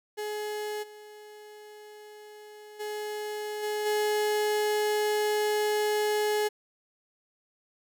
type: tone with level steps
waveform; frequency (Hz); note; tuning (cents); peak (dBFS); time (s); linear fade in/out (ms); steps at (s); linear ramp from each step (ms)
35% pulse; 421.7; G#4; +26; -30 / -44 / -31 / -27 / -23; 0.17-6.49; 20; 0.82 / 2.79 / 3.62 / 3.85; 20
effects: none